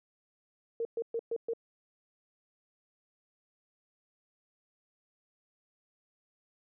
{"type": "tone bursts", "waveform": "sine", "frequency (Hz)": 461.1, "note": "A#4", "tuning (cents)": -19, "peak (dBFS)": -30, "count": 5, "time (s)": [0.8, 1.535], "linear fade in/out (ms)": 2, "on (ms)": 51, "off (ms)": 120, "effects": []}